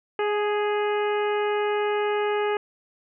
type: harmonic tone with a mistuned harmonic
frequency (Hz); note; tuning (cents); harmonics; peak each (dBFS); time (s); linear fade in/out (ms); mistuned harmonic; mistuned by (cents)
415.3; G#4; 0; 1 / 2 / 3 / 4 / 5 / 6 / 7; -23 / -29 / -33 / -35 / -37 / -39 / -40; 0.19-2.57; 2; 2; +18
effects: none